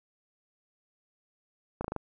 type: slowing click train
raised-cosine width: 1 ms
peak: -19 dBFS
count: 5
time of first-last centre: 1.81-1.963 s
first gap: 34 ms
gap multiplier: 1.08
effects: none